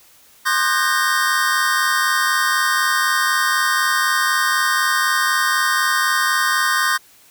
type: tone cluster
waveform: square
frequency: 1060 / 1212 / 1511 / 1595 / 1855 Hz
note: C6 / D#6 / F#6 / G6 / A#6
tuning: +22 / -46 / +36 / +30 / -9 cents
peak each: -23 dBFS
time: 0.45-6.98 s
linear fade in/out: 20 ms
effects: white hiss -50 dBFS RMS until 7.3 s